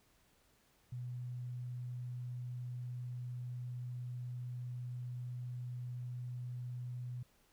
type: tone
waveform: sine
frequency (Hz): 123.47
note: B2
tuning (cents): 0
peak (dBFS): -40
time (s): 0.92-7.23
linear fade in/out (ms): 5
effects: pink hiss -71 dBFS RMS until 7.52 s